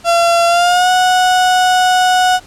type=tone with pitch glide; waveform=35% pulse; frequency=682 to 735.2 Hz; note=F5 to F#5; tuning=-41 to -11 cents; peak=-7 dBFS; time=0.04-2.4 s; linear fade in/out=50 ms; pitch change=+130 cents; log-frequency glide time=0.47-0.9 s; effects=pink hiss -41 dBFS RMS until 2.46 s + low-pass 9000 Hz 12 dB/octave